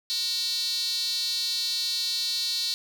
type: tone with high-pass filter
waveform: square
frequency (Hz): 207.1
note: G#3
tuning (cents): -5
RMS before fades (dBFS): -28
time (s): 0.1-2.74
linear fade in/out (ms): 0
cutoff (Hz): 4200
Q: 9.2
effects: none